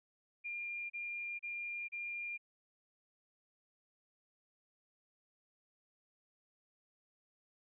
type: tone bursts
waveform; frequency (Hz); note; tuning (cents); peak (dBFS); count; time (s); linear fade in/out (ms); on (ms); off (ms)
sine; 2402; D7; +38; -39; 4; 0.44-2.379; 20; 460; 33
effects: none